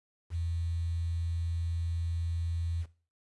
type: tone with quantisation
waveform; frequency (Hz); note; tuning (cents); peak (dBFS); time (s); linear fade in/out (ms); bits
sine; 84; E2; +33; -30; 0.3-2.86; 50; 9
effects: noise-tail reverb RT60 0.4 s tail -17 dB re dry + resampled to 24000 Hz